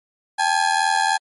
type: ring-modulated tone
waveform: 30% pulse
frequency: 830.6 Hz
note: G#5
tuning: in tune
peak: -11 dBFS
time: 0.38-1.18 s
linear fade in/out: 20 ms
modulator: 41.6 Hz
effects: MP3 48 kbps